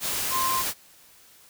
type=tone in noise; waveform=sine; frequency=1046.5 Hz; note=C6; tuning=in tune; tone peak=-24 dBFS; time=0.3-0.64 s; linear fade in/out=50 ms; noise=white; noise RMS=-28 dBFS; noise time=0-0.74 s; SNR=+1 dB; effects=white hiss -54 dBFS RMS until 1.49 s